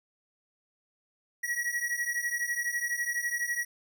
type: beating tone pair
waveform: square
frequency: 1909 / 1921 Hz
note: A#6 / B6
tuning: +41 / -48 cents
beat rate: 12 Hz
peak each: -34 / -32 dBFS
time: 1.43-3.65 s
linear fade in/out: 10 ms
effects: none